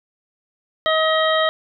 harmonic tone, 634 Hz, D#5, 32 cents sharp, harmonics 1 / 2 / 3 / 5 / 6, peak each -18 / -21 / -23 / -25 / -26 dBFS, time 0.86-1.49 s, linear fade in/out 0 ms, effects none

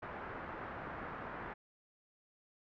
white low-pass noise, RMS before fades -45 dBFS, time 0.02-1.54 s, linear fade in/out 10 ms, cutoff 1600 Hz, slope 24 dB/octave, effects none

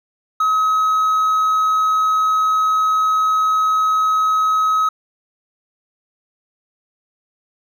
triangle tone with hard clipping, 1276 Hz, D#6, 43 cents sharp, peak -14 dBFS, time 0.4-4.89 s, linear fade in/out 5 ms, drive 5 dB, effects none

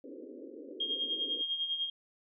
pink band-pass noise, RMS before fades -47 dBFS, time 0.04-1.42 s, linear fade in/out 0 ms, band 250 to 540 Hz, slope 96 dB/octave
sine tone with tremolo, 3233 Hz, G#7, 47 cents flat, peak -29 dBFS, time 0.8-1.9 s, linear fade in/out 5 ms, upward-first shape sine, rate 10 Hz, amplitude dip 60%
effects none

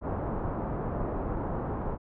pink low-pass noise, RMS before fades -32 dBFS, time 0.01-1.98 s, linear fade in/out 50 ms, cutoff 1100 Hz, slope 24 dB/octave, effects none

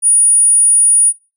sine tone, 9620 Hz, D9, 41 cents sharp, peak -4 dBFS, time 0.02-1.13 s, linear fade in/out 50 ms, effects noise-tail reverb RT60 0.3 s tail -22 dB re dry + tanh soft clip ceiling -4 dBFS

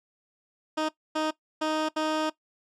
15% pulse tone bursts at uneven times, 311.1 Hz, D#4, in tune, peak -19 dBFS, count 4, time 0.77-0.89 / 1.15-1.31 / 1.61-1.89 / 1.96-2.3 s, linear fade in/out 10 ms, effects noise-tail reverb RT60 0.1 s tail -18 dB re dry + low-pass 6000 Hz 12 dB/octave

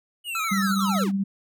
square linear sweep, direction down, 2960 to 189.6 Hz, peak -29 dBFS, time 0.24-1.12 s, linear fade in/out 50 ms
square tone with vibrato, 1311 Hz, E6, 10 cents flat, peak -27 dBFS, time 0.35-1.04 s, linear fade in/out 2 ms, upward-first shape square, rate 11 Hz, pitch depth 44 cents each way
sine tone with tremolo, 196 Hz, G3, in tune, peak -20 dBFS, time 0.51-1.24 s, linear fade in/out 10 ms, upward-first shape sine, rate 16 Hz, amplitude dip 35%
effects none

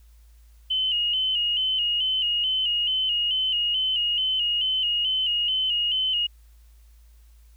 sine tone with vibrato, 2960 Hz, F#7, in tune, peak -21 dBFS, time 0.7-6.27 s, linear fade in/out 10 ms, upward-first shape square, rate 2.3 Hz, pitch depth 53 cents each way, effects added 56 Hz sine -49 dBFS peak until 7.56 s + white hiss -65 dBFS RMS until 7.56 s

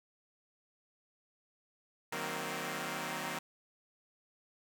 5% pulse chord, C half-diminished seventh, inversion first, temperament equal with one note detuned, 155.56 / 188.23 / 233.1 / 261.6 Hz, Eb3 / Gb3 / Bb3 / C4, 0 / +30 / 0 / 0 cents, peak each -31 dBFS, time 2.12-3.39 s, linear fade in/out 5 ms, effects none

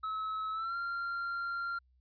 triangle tone with pitch glide, 1292 to 1384.7 Hz, E6 to F6, -35 to -15 cents, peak -32 dBFS, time 0.03-1.79 s, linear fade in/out 10 ms, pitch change +120 cents, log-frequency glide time 0.52-0.76 s, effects added 63 Hz sine -65 dBFS peak until 2 s + resampled to 11025 Hz

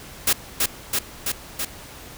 white noise with echo, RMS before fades -18 dBFS, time 0.27-0.33 s, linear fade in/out 5 ms, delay 330 ms, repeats 4, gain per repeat -2 dB, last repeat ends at 1.65 s, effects pink hiss -41 dBFS RMS until 2.17 s

